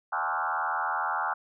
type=tone with frequency modulation; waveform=sine; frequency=1108.7 Hz; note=C#6; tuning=in tune; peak=-26 dBFS; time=0.12-1.34 s; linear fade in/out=10 ms; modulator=80.7 Hz; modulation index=4.6; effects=none